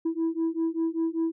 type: beating tone pair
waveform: sine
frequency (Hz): 325.3 / 330.4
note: E4 / E4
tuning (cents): -23 / +4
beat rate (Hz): 5.1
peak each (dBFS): -26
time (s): 0.05-1.32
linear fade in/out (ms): 10
effects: tanh soft clip ceiling -21 dBFS